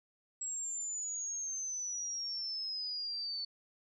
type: exponential sweep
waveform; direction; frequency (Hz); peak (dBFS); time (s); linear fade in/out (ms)
sine; down; 7710 to 4471; -36; 0.41-3.45; 5
effects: none